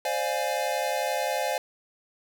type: chord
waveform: square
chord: D half-diminished seventh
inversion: third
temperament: equal with one note detuned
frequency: 523.3 / 594.5 / 698.5 / 830.6 Hz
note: C5 / D5 / F5 / Ab5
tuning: 0 / +21 / 0 / 0 cents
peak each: -32 dBFS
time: 0.05-1.58 s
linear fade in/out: 2 ms
effects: none